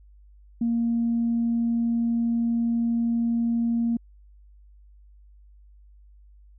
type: tone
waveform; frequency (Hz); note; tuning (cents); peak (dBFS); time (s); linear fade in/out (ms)
sine; 233.1; A#3; 0; -20; 0.61-3.97; 5
effects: tanh soft clip ceiling -16 dBFS + added 50 Hz sine -49 dBFS peak until 6.58 s